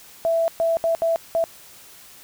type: tone bursts at uneven times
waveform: sine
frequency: 662 Hz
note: E5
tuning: 7 cents sharp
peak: -17 dBFS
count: 5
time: 0.25-0.48 / 0.6-0.77 / 0.84-0.95 / 1.02-1.16 / 1.35-1.44 s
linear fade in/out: 0 ms
effects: white hiss -46 dBFS RMS until 2.23 s